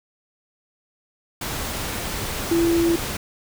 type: tone in noise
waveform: sine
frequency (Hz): 336.5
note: E4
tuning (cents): +36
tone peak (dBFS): -16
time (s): 2.51-2.96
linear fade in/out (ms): 5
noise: pink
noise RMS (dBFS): -28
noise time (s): 1.41-3.17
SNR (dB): +9
effects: none